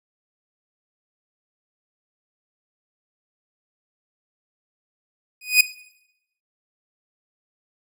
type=tone with exponential growth; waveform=sawtooth; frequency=2489 Hz; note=D#7; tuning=in tune; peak=-4 dBFS; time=5.41-5.61 s; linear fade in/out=5 ms; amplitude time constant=43 ms; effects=noise-tail reverb RT60 0.8 s tail -17 dB re dry